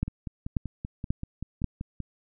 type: two click trains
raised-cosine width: 5 ms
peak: -13 / -21 dBFS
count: 4 / 11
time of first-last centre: 0.03-1.643 / 0.08-2.003 s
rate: 1.86 / 5.2 Hz
effects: none